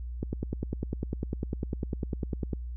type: click train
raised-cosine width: 3 ms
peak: -17 dBFS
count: 24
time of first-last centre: 0.23-2.532 s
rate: 9.99 Hz
effects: added 60 Hz sine -34 dBFS peak until 2.76 s